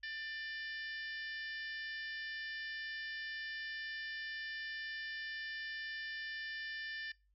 harmonic tone, 593 Hz, D5, 17 cents sharp, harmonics 3 / 4 / 5 / 6 / 7 / 8 / 9, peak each -42 / -54 / -52 / -55 / -59 / -54 / -57 dBFS, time 0.03-7.12 s, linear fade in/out 5 ms, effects noise-tail reverb RT60 0.3 s tail -25 dB re dry + added 50 Hz sine -70 dBFS peak until 7.34 s

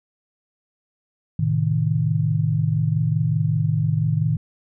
sine chord, A diminished, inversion none, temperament equal, 110 / 130.81 / 155.56 Hz, A2 / C3 / Eb3, 0 / 0 / 0 cents, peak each -22 / -25 / -20 dBFS, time 1.39-4.37 s, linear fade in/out 5 ms, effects none

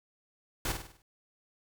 pink noise with echo, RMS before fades -32 dBFS, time 0.65-0.72 s, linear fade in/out 2 ms, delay 50 ms, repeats 6, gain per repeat -6 dB, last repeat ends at 1.02 s, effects none

